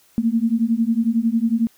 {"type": "beating tone pair", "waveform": "sine", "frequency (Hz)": [223.4, 234.4], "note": ["A3", "A#3"], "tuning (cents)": [27, 10], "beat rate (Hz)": 11, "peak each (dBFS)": -19, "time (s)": [0.18, 1.67], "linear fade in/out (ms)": 0, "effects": ["white hiss -56 dBFS RMS until 1.77 s"]}